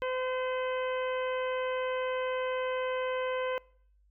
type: harmonic tone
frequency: 512 Hz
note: C5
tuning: 38 cents flat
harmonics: 1 / 2 / 3 / 4 / 5 / 6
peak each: -31 / -37 / -41 / -43 / -45 / -47 dBFS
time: 0.02-3.58 s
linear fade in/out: 0 ms
effects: noise-tail reverb RT60 0.6 s tail -24 dB re dry + added 50 Hz sine -62 dBFS peak until 4.1 s